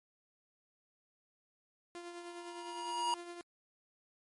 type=tone with tremolo; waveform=sawtooth; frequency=347 Hz; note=F4; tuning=11 cents flat; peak=-39 dBFS; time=1.95-3.41 s; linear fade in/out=0 ms; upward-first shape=triangle; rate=9.8 Hz; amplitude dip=50%
type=tone with exponential growth; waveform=square; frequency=954 Hz; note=A#5; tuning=40 cents sharp; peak=-30 dBFS; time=1.99-3.14 s; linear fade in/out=1 ms; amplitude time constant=250 ms
effects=MP3 48 kbps